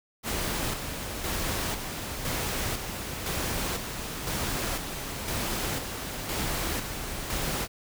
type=noise with tremolo; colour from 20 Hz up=pink; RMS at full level=-30 dBFS; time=0.23-7.68 s; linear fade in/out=50 ms; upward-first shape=square; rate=0.99 Hz; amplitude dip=45%; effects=none